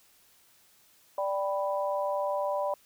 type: chord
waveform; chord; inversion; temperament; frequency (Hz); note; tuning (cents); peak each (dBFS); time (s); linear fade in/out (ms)
sine; G major; second; equal; 587.3 / 784 / 987.8; D5 / G5 / B5; 0 / 0 / 0; -29 / -35 / -33; 1.18-2.74; 2
effects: white hiss -62 dBFS RMS until 2.85 s